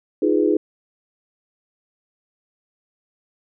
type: chord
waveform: sine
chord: F half-diminished seventh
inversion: third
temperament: equal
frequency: 311.1 / 349.2 / 415.3 / 493.9 Hz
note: Eb4 / F4 / Ab4 / Cb5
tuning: 0 / 0 / 0 / 0 cents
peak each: -19 / -21 / -19 / -25 dBFS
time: 0.22-0.57 s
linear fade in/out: 5 ms
effects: none